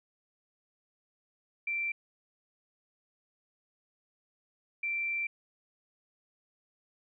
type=tone bursts at uneven times; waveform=sine; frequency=2349 Hz; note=D7; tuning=in tune; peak=-30 dBFS; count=2; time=1.67-1.92 / 4.83-5.27 s; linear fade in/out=5 ms; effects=none